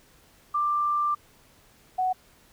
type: tone pair in turn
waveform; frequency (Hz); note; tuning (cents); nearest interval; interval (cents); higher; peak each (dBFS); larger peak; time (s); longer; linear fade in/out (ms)
sine; 1183 / 742.5; D6 / F#5; +12 / +6; minor sixth; 806; first; -22; neither; 0.54-1.15 / 1.98-2.13; first; 10
effects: pink hiss -58 dBFS RMS until 2.52 s